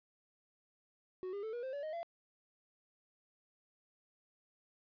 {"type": "tone with pitch steps", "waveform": "triangle", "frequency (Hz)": [370, 403.5, 440, 479.8, 523.3, 570.6, 622.3, 678.6], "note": ["F#4", "G#4", "A4", "A#4", "C5", "C#5", "D#5", "F5"], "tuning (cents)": [0, -50, 0, 50, 0, 50, 0, -50], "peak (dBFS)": -37, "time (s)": [1.23, 2.03], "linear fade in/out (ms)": 0, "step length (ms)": 100, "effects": ["resampled to 11025 Hz", "12-bit"]}